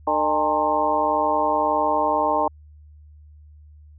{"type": "harmonic tone with a mistuned harmonic", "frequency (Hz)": 151.6, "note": "D#3", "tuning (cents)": -45, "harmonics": [2, 3, 4, 5, 6, 7], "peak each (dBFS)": [-29, -29, -24, -24, -23, -25], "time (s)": [0.07, 2.48], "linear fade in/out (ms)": 5, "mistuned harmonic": 5, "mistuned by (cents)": 110, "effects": ["added 75 Hz sine -44 dBFS peak until 3.98 s"]}